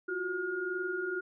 sine tone cluster, 348.1 / 370 / 1426 Hz, F4 / F#4 / F6, -6 / 0 / +36 cents, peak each -40 / -35 / -35 dBFS, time 0.08-1.21 s, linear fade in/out 10 ms, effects none

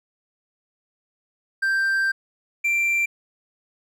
triangle tone pair in turn, 1574 / 2358 Hz, G6 / D7, +7 / +6 cents, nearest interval perfect fifth, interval 699 cents, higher second, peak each -17 dBFS, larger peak neither, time 1.62-2.12 / 2.64-3.06 s, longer first, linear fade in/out 10 ms, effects none

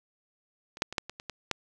clicks, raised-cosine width 0.2 ms, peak -27 / -7 / -21 / -10 / -21 / -24 / -19 / -10 dBFS, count 8, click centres 0.771 / 0.821 / 0.926 / 0.982 / 1.096 / 1.199 / 1.297 / 1.513 s, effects none

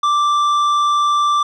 sine tone with tanh clipping, 1174.7 Hz, D6, in tune, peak -14 dBFS, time 0.03-1.43 s, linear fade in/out 5 ms, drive 9 dB, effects none

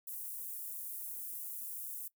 pink high-pass noise, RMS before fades -43 dBFS, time 0.07-2.08 s, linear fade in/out 5 ms, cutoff 11000 Hz, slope 24 dB/octave, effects noise-tail reverb RT60 0.1 s tail -20 dB re dry

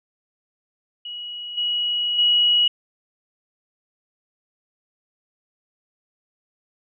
sine tone with level steps, 2913 Hz, F#7, 28 cents flat, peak -30 / -20 / -14 dBFS, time 1.05-2.68 s, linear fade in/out 5 ms, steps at 1.57 / 2.18 s, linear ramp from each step 10 ms, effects none

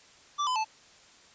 square tone with pitch steps, 1168 / 1010.9 / 875 Hz, D6 / B5 / A5, -10 / +40 / -10 cents, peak -27 dBFS, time 0.38-0.647 s, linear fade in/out 20 ms, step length 89 ms, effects white hiss -56 dBFS RMS until 1.34 s + resampled to 16000 Hz

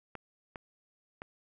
clicks, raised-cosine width 0.5 ms, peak -26 dBFS, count 3, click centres 0.153 / 0.558 / 1.219 s, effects none

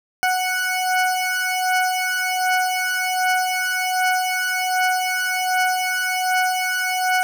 20% pulse beating tone pair, 738 / 739.3 Hz, F#5 / F#5, -5 / -2 cents, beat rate 1.3 Hz, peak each -18 / -16 dBFS, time 0.23-7.23 s, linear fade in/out 0 ms, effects none

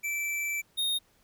square tone pair in turn, 2327 / 3705 Hz, D7 / A#7, -17 / -11 cents, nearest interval minor sixth, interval 806 cents, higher second, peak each -30 / -27 dBFS, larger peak second, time 0.03-0.62 / 0.77-0.99 s, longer first, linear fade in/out 20 ms, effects pink hiss -66 dBFS RMS until 1.23 s

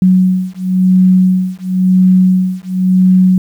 sine beating tone pair, 184.7 / 185.66 Hz, F#3 / F#3, -3 / +6 cents, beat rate 0.96 Hz, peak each -10 dBFS, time 0.02-3.38 s, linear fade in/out 2 ms, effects 7-bit

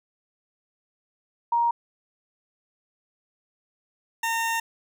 sine / 20% pulse tone pair in turn, 940 / 913.8 Hz, A#5 / A#5, +14 / -35 cents, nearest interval unison, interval 49 cents, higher first, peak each -19 dBFS, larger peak neither, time 1.52-1.71 / 4.23-4.6 s, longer second, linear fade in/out 5 ms, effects none

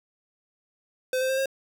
square tone with pitch steps, 513 / 521.1 / 529.3 / 537.6 Hz, C5 / C5 / C5 / C5, -34 / -7 / +20 / +47 cents, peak -24 dBFS, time 1.13-1.458 s, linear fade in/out 2 ms, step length 82 ms, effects none

